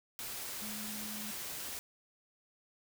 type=tone in noise; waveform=sine; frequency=212.7 Hz; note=G#3; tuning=42 cents sharp; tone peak=-45 dBFS; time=0.62-1.31 s; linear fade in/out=0 ms; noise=white; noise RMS=-42 dBFS; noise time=0.19-1.79 s; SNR=-6 dB; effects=none